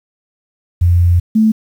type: tone pair in turn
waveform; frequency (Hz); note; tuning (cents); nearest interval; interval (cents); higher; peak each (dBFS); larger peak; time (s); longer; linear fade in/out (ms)
sine; 87.31 / 218.8; F2 / A3; 0 / -9; octave + major third; 1591; second; -7; neither; 0.81-1.2 / 1.35-1.52; first; 10
effects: 7-bit